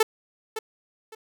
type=tone with echo; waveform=sawtooth; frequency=440 Hz; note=A4; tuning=in tune; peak=-12 dBFS; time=0-0.03 s; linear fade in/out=5 ms; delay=560 ms; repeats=2; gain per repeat=-12 dB; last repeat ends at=1.15 s; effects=none